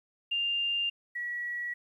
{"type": "tone pair in turn", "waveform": "sine", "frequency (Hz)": [2798, 1928.8], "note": ["F7", "B6"], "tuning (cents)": [3, -41], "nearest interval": "tritone", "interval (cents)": 644, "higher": "first", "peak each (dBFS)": [-27, -32], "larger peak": "first", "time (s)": [[0.31, 0.9], [1.15, 1.74]], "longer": "neither", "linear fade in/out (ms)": 10, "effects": ["11-bit"]}